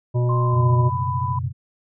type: harmonic tone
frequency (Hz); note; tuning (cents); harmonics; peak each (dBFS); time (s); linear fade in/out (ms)
122.3; B2; -16; 1 / 3 / 5 / 7 / 8; -17 / -28 / -31 / -45 / -36; 0.14-0.9; 20
type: tone with pitch glide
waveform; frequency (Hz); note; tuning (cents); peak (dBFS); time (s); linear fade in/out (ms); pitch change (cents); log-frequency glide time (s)
sine; 1046.5 to 995.8; C6 to B5; 0 to +14; -24; 0.29-1.39; 5; -86; 0.42-0.75
type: chord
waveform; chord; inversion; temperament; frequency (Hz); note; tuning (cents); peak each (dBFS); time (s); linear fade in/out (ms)
sine; F# suspended fourth; none; equal with one note detuned; 92.5 / 123.47 / 137.24; F#2 / B2 / C#3; 0 / 0 / -17; -27 / -25 / -28; 0.51-1.53; 50
effects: none